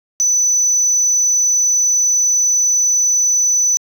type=tone; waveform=sine; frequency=5990 Hz; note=F#8; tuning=20 cents sharp; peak=-9 dBFS; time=0.2-3.77 s; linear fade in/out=0 ms; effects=tanh soft clip ceiling -10 dBFS